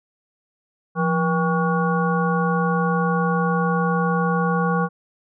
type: harmonic tone with a mistuned harmonic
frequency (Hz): 160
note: D#3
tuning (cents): +49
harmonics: 1 / 3 / 5 / 7 / 9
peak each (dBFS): -20 / -25 / -27 / -25 / -28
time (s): 0.95-4.89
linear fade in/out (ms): 50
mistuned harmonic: 1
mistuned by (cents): +140
effects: none

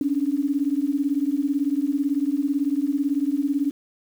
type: beating tone pair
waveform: sine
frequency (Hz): 274.4 / 292.4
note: C#4 / D4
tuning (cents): -17 / -7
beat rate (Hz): 18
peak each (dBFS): -23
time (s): 0.01-3.71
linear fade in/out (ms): 2
effects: 8-bit

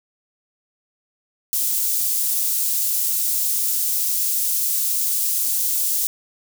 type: high-pass noise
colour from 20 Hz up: white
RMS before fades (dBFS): -21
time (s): 1.53-6.07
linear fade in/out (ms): 0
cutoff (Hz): 7300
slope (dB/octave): 12
effects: none

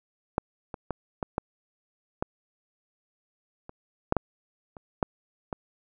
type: clicks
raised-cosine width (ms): 1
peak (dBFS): -9 / -21 / -15 / -15 / -12 / -13 / -27 / -7 / -8 / -29 / -9 / -17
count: 12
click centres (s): 0.381 / 0.742 / 0.907 / 1.228 / 1.381 / 2.225 / 3.694 / 4.124 / 4.167 / 4.768 / 5.028 / 5.528
effects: none

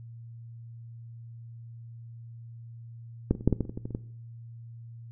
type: clicks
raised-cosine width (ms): 3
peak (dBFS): -9 / -24 / -27 / -7 / -11 / -14 / -27 / -23 / -21 / -22 / -27 / -18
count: 12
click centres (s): 3.31 / 3.351 / 3.409 / 3.476 / 3.527 / 3.607 / 3.652 / 3.695 / 3.775 / 3.855 / 3.907 / 3.949
effects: noise-tail reverb RT60 0.6 s tail -18 dB re dry + added 116 Hz sine -42 dBFS peak until 5.11 s

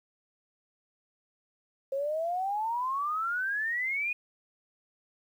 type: exponential sweep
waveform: sine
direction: up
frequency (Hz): 533 to 2492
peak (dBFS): -28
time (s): 1.92-4.13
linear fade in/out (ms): 5
effects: 10-bit

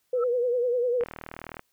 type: tone with vibrato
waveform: sine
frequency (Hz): 489.4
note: B4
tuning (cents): -16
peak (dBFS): -22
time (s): 0.13-1.04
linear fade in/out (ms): 5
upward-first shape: triangle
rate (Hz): 10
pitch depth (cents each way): 82
type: tone with exponential growth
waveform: sine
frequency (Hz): 1318.5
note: E6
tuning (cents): 0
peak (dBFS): -27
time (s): 0.14-0.24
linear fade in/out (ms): 5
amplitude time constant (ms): 21
type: click train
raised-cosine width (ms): 0.5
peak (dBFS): -22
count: 24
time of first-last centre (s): 1.01-1.594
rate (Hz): 39.4
effects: white hiss -72 dBFS RMS until 1.72 s

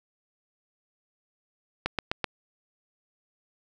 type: click train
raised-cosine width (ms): 0.3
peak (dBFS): -10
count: 4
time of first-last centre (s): 1.86-2.243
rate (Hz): 7.84
effects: none

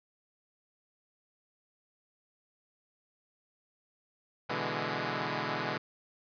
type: chord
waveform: 5% pulse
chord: E dominant seventh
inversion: second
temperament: equal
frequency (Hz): 123.47 / 146.83 / 164.81 / 207.7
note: B2 / D3 / E3 / G#3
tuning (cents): 0 / 0 / 0 / 0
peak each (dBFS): -26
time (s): 4.49-5.78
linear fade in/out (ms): 10
effects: resampled to 11025 Hz

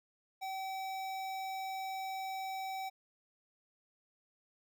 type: tone with notch filter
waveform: square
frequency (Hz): 766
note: G5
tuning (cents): -40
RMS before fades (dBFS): -40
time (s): 0.41-2.9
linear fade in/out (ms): 20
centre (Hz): 9400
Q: 1.8
effects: none

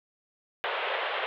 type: band-pass noise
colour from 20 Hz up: pink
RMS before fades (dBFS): -31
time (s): 0.64-1.26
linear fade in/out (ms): 0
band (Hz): 450 to 3400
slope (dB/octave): 48
effects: none

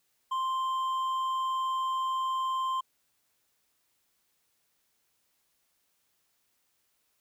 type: tone with hard clipping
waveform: triangle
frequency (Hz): 1046.5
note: C6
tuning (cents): 0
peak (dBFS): -29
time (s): 0.31-2.81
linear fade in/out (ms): 10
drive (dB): 8
effects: white hiss -74 dBFS RMS until 7.2 s

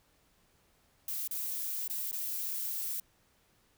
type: noise with dropouts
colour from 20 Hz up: violet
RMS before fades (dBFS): -36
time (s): 1.08-3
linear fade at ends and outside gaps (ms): 2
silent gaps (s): 1.276-1.31 / 1.878-1.898 / 2.113-2.128
effects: pink hiss -69 dBFS RMS until 3.77 s

